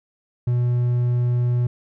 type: tone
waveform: triangle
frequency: 122 Hz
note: B2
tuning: 21 cents flat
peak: -15 dBFS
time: 0.47-1.67 s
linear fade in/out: 5 ms
effects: none